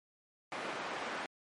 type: band-pass noise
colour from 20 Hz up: white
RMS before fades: -40 dBFS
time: 0.52-1.26 s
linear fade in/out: 0 ms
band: 250 to 1600 Hz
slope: 12 dB/octave
effects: MP3 48 kbps